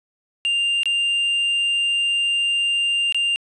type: tone with dropouts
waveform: triangle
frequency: 2794 Hz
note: F7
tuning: in tune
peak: -16 dBFS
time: 0.45-3.36 s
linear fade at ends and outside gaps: 0 ms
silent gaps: 0.833-0.857 / 3.124-3.146 s
effects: resampled to 22050 Hz